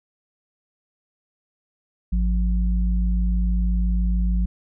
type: tone pair together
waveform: sine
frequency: 53.51 / 180 Hz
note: A1 / F#3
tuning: -48 / -47 cents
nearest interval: octave + major sixth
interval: 2101 cents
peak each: -18 / -26 dBFS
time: 2.12-4.46 s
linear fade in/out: 10 ms
effects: none